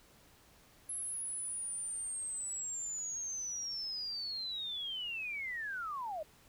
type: linear sweep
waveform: sine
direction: down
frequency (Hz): 11010 to 587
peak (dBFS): -37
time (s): 0.89-6.23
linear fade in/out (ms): 5
effects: pink hiss -63 dBFS RMS until 6.48 s